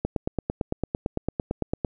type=click train; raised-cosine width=2 ms; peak=-11 dBFS; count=17; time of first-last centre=0.05-1.848 s; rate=8.9 Hz; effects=none